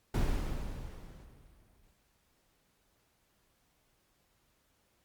brown noise with exponential decay, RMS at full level -28 dBFS, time 0.14-1.94 s, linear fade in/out 5 ms, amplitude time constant 390 ms, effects pink hiss -73 dBFS RMS until 5.04 s + Opus 48 kbps

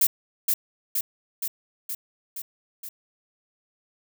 violet noise with echo, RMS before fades -19 dBFS, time 0.01-0.07 s, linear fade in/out 5 ms, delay 470 ms, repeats 6, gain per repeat -3 dB, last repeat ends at 2.89 s, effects none

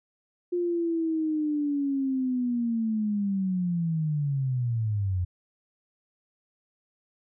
sine linear sweep, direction down, 355.2 to 87.31 Hz, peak -24 dBFS, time 0.52-5.25 s, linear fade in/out 10 ms, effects none

